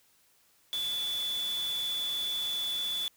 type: tone in noise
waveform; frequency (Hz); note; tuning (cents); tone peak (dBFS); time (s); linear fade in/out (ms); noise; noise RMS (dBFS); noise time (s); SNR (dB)
sine; 3459; A7; -30; -30; 0.73-3.08; 0; white; -43; 0.73-3.08; +10
effects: white hiss -66 dBFS RMS until 3.16 s